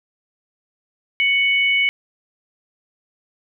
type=tone pair together; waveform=sine; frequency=2224 / 2969 Hz; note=C#7 / F#7; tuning=+5 / +5 cents; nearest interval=perfect fourth; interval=500 cents; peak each=-15 / -22 dBFS; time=1.2-1.89 s; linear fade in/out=0 ms; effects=none